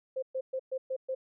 sine tone bursts, 523.3 Hz, C5, in tune, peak -30 dBFS, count 6, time 0.16-1.15 s, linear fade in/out 10 ms, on 65 ms, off 120 ms, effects none

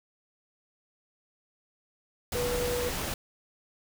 sine tone in noise, 488.4 Hz, B4, 19 cents flat, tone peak -29 dBFS, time 2.35-2.89 s, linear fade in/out 2 ms, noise pink, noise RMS -33 dBFS, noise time 2.32-3.14 s, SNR +1 dB, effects none

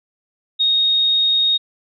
sine tone, 3729 Hz, A#7, in tune, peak -13 dBFS, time 0.59-1.58 s, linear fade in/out 20 ms, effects none

